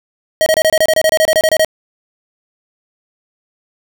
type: tone bursts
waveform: square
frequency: 633 Hz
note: D#5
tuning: 30 cents sharp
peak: -9 dBFS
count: 16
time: 0.41-1.647 s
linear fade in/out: 0 ms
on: 52 ms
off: 27 ms
effects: none